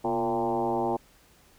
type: tone with frequency modulation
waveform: sine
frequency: 572 Hz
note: D5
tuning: 46 cents flat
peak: -24 dBFS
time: 0.04-0.97 s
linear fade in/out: 10 ms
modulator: 110 Hz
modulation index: 3.1
effects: pink hiss -59 dBFS RMS until 1.58 s